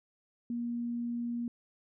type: tone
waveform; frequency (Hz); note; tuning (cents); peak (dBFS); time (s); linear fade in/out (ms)
sine; 237.5; A#3; +33; -32; 0.5-1.48; 2
effects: none